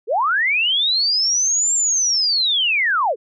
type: linear two-way sweep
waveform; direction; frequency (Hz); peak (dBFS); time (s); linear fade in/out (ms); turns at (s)
sine; up then down; 380 to 7459 to 380; -15; 0.07-3.16; 50; 1.74
effects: none